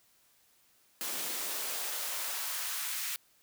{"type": "noise with high-pass filter sweep", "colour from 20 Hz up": "white", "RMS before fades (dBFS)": -36, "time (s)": [1.01, 3.16], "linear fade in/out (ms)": 0, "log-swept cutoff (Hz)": [220, 1700], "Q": 1.1, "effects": ["white hiss -67 dBFS RMS until 3.42 s"]}